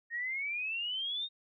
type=exponential sweep; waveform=sine; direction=up; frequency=1840 to 3729 Hz; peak=-33 dBFS; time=0.1-1.29 s; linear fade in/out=50 ms; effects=none